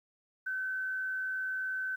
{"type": "tone with frequency modulation", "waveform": "sine", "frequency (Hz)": 1527, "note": "G6", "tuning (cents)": -46, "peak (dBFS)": -32, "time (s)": [0.46, 1.96], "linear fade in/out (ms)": 10, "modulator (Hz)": 76.8, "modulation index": 0.29, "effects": ["11-bit"]}